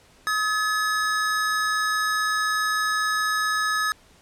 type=tone pair together; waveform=square; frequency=1268 / 1712.8 Hz; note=D#6 / A6; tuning=+32 / -47 cents; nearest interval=perfect fourth; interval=521 cents; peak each=-25 / -25 dBFS; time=0.27-3.92 s; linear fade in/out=0 ms; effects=pink hiss -55 dBFS RMS until 4.21 s + low-pass 10000 Hz 12 dB/octave